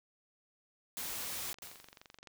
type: noise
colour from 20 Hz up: white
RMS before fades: -40 dBFS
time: 0.97-1.53 s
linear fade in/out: 0 ms
type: click train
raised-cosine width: 0.2 ms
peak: -34 dBFS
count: 19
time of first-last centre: 1.5-2.273 s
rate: 23.3 Hz
type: noise with exponential decay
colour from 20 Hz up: white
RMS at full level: -46 dBFS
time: 1.62-2.18 s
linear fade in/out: 2 ms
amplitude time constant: 120 ms
effects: none